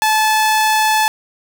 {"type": "tone", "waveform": "sawtooth", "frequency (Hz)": 867, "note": "A5", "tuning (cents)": -26, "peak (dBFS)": -8, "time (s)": [0.02, 1.08], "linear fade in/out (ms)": 0, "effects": []}